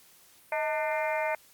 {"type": "harmonic tone with a mistuned harmonic", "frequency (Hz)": 300, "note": "D4", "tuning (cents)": 37, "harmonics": [2, 3, 4, 5, 6, 7, 8], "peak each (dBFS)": [-30, -32, -43, -39, -40, -35, -39], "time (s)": [0.52, 1.35], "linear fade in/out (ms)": 2, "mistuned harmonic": 2, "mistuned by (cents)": 82, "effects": ["white hiss -58 dBFS RMS until 1.53 s", "Opus 48 kbps"]}